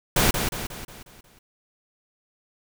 pink noise with echo, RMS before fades -19 dBFS, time 0.16-0.31 s, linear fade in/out 5 ms, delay 180 ms, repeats 6, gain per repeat -6 dB, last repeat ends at 1.39 s, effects none

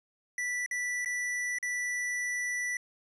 square tone with dropouts, 1968 Hz, B6, 7 cents flat, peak -31 dBFS, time 0.38-2.77 s, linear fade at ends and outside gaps 2 ms, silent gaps 0.662-0.711 / 1.048-1.058 / 1.586-1.627 s, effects resampled to 22050 Hz

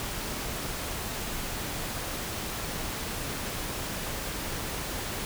pink noise, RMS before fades -34 dBFS, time 0-5.25 s, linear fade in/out 0 ms, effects none

